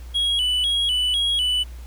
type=tone with vibrato; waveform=triangle; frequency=3136 Hz; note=G7; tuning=in tune; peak=-17 dBFS; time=0.14-1.64 s; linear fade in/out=20 ms; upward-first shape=square; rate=2 Hz; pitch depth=89 cents each way; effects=added 60 Hz sine -34 dBFS peak until 1.86 s + pink hiss -50 dBFS RMS until 1.86 s